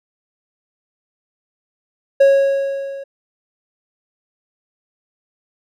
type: tone with level ramp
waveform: triangle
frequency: 550 Hz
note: C#5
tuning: 14 cents flat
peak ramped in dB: -4 to -26 dBFS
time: 2.2-3.04 s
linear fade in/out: 10 ms
effects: none